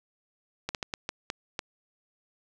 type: slowing click train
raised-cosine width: 0.2 ms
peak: -14 dBFS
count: 7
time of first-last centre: 0.69-1.592 s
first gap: 58 ms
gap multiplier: 1.38
effects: none